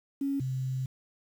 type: tone pair in turn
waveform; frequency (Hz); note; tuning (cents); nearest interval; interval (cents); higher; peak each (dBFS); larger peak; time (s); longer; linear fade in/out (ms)
sine; 277.2 / 130.82; C#4 / C3; 0 / 0; octave + minor second; 1300; first; -27 / -29; first; 0.21-0.4 / 0.4-0.86; second; 5
effects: 9-bit